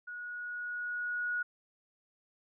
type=tone with level ramp; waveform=sine; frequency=1455 Hz; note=F#6; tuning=29 cents flat; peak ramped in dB=-40 to -30 dBFS; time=0.07-1.43 s; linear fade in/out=10 ms; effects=none